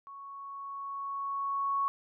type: tone with level ramp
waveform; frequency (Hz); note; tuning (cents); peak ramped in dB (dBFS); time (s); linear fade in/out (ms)
sine; 1109; C#6; 0; -44 to -26; 0.07-1.88; 0
effects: none